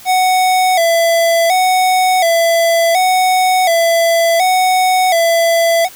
square tone with vibrato, 705 Hz, F5, 16 cents sharp, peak -10 dBFS, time 0.05-5.89 s, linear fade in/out 50 ms, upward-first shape square, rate 0.69 Hz, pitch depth 89 cents each way, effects white hiss -37 dBFS RMS until 5.95 s

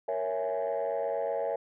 sine chord, A# half-diminished seventh, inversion none, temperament equal, 466.2 / 554.4 / 659.3 / 830.6 Hz, A#4 / C#5 / E5 / G#5, 0 / 0 / 0 / 0 cents, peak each -33 / -31 / -32 / -36 dBFS, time 0.08-1.56 s, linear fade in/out 5 ms, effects tanh soft clip ceiling -23 dBFS

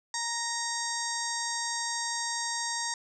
harmonic tone, 932.3 Hz, A#5, in tune, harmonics 1 / 2 / 4 / 5 / 6 / 7 / 8 / 9, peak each -36 / -37 / -41 / -39 / -38 / -38 / -40 / -41 dBFS, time 0.14-2.94 s, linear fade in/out 2 ms, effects none

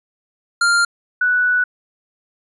square / sine tone pair in turn, 1396.9 / 1480 Hz, F6 / F#6, 0 / 0 cents, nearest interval minor second, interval 100 cents, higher second, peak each -13 dBFS, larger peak neither, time 0.61-0.85 / 1.21-1.64 s, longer second, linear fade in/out 5 ms, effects resampled to 24000 Hz

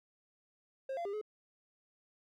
triangle tone with pitch steps, 534 / 686 / 401 / 425.3 Hz, C5 / F5 / G4 / G#4, +35 / -31 / +39 / +41 cents, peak -34 dBFS, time 0.89-1.214 s, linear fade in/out 5 ms, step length 81 ms, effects none

